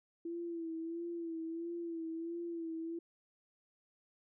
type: tone with vibrato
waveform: sine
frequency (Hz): 333.6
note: E4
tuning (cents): +21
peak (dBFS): -38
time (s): 0.25-2.99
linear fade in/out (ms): 5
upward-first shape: sine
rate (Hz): 1.5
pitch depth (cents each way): 47
effects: none